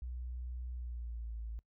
sine tone with pitch glide, 61.5 to 55.75 Hz, B1 to A1, -7 to +23 cents, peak -39 dBFS, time 0.02-1.59 s, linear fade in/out 0 ms, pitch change -170 cents, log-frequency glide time 0.73-1.38 s, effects noise-tail reverb RT60 0.1 s tail -23 dB re dry

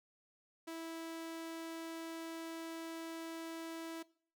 sawtooth tone, 328 Hz, E4, 9 cents flat, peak -39 dBFS, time 0.67-4.03 s, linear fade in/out 10 ms, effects noise-tail reverb RT60 0.5 s tail -21 dB re dry

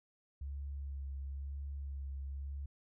sine tone with vibrato, 69.3 Hz, C#2, in tune, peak -39 dBFS, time 0.41-2.66 s, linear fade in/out 5 ms, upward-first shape sine, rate 1 Hz, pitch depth 23 cents each way, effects none

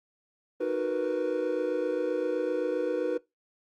triangle chord, B major seventh, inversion first, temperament equal, 311.1 / 370 / 466.2 / 493.9 Hz, D#4 / F#4 / A#4 / B4, 0 / 0 / 0 / 0 cents, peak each -32 / -31 / -32 / -27 dBFS, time 0.6-3.18 s, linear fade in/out 10 ms, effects noise-tail reverb RT60 0.2 s tail -22 dB re dry + Opus 24 kbps

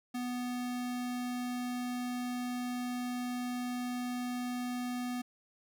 square tone, 246.9 Hz, B3, in tune, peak -35 dBFS, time 0.14-5.22 s, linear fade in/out 10 ms, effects none

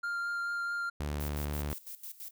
triangle tone with vibrato, 1396.9 Hz, F6, in tune, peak -30 dBFS, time 0.03-0.9 s, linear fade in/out 10 ms, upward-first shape triangle, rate 4.6 Hz, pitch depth 10 cents each way
sawtooth tone, 73.42 Hz, D2, in tune, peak -29 dBFS, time 1-1.73 s, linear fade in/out 0 ms
violet noise with tremolo, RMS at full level -43 dBFS, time 1.2-2.31 s, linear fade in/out 5 ms, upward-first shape square, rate 6 Hz, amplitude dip 80%
effects none

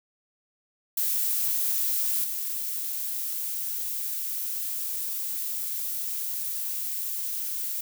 violet noise with level steps, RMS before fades -26 / -31 dBFS, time 0.97-7.81 s, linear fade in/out 5 ms, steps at 2.24 s, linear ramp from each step 2 ms, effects none

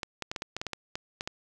clicks, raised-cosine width 0.2 ms, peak -16 dBFS, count 12, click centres 0.032 / 0.223 / 0.315 / 0.362 / 0.421 / 0.566 / 0.615 / 0.667 / 0.733 / 0.955 / 1.209 / 1.275 s, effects none

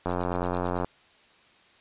click train, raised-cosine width 1 ms, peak -14 dBFS, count 71, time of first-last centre 0.06-0.846 s, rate 89.1 Hz, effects white hiss -58 dBFS RMS until 1.8 s + resampled to 8000 Hz

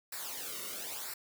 white noise with flanger, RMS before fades -41 dBFS, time 0.12-1.14 s, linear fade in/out 5 ms, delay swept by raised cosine 0.31 to 1.23 ms, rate 1 Hz, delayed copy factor -0.75, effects none

